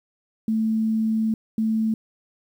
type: tone bursts at uneven times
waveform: sine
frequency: 220.7 Hz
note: A3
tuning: 5 cents sharp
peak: -19 dBFS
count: 2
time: 0.48-1.34 / 1.58-1.94 s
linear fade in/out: 2 ms
effects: 9-bit